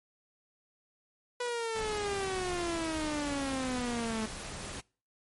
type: exponential sweep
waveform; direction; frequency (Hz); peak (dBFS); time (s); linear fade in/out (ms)
sawtooth; down; 492.7 to 216.8; -28; 1.4-4.26; 5
type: noise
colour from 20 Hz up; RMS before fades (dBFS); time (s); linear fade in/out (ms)
pink; -41; 1.75-4.81; 10
effects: noise-tail reverb RT60 0.4 s tail -25 dB re dry + MP3 48 kbps